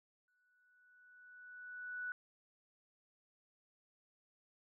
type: tone with exponential growth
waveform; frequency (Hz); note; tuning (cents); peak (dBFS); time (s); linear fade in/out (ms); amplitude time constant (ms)
sine; 1480; F#6; 0; -38; 0.28-2.12; 1; 400
effects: none